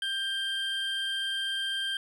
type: tone pair together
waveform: triangle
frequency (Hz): 1582 / 3164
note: G6 / G7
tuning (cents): +15 / +15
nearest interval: octave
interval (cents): 1200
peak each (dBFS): -32 / -29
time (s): 0.02-1.97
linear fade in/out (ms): 2
effects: none